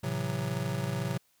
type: chord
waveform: square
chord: F# half-diminished seventh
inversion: first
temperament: just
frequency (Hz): 111 / 133.2 / 166.5 / 185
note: A2 / C3 / E3 / F#3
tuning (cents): +16 / +31 / +18 / 0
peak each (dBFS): -37 / -34 / -39 / -38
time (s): 0.03-1.18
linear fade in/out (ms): 10
effects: white hiss -69 dBFS RMS until 1.4 s